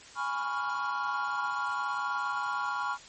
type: chord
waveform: triangle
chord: C# dominant seventh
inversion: second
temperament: equal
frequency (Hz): 830.6 / 987.8 / 1108.7 / 1396.9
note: G#5 / B5 / C#6 / E#6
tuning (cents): 0 / 0 / 0 / 0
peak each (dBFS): -35 / -34 / -33 / -32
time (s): 0.15-2.98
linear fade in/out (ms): 50
effects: white hiss -50 dBFS RMS until 3.08 s + MP3 32 kbps